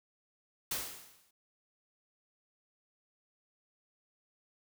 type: noise with exponential decay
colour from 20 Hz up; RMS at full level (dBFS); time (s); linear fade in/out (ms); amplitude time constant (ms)
white; -33; 0.71-1.31; 5; 130
effects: none